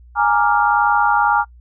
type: chord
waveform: sine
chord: Bb dominant seventh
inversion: third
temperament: equal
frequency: 830.6 / 932.3 / 1174.7 / 1396.9 Hz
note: Ab5 / Bb5 / D6 / F6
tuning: 0 / 0 / 0 / 0 cents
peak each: -16 / -18 / -21 / -18 dBFS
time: 0.15-1.45 s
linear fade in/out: 50 ms
effects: noise-tail reverb RT60 0.1 s tail -24 dB re dry + added 60 Hz sine -41 dBFS peak until 1.6 s